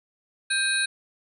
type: tone cluster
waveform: sine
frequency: 1581 / 2493 / 3886 / 4223 / 9390 Hz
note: G6 / D#7 / B7 / C8 / D9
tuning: +14 / +3 / -29 / +15 / -1 cents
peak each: -25 / -30 / -28 / -32 / -29 dBFS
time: 0.5-0.86 s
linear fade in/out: 10 ms
effects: none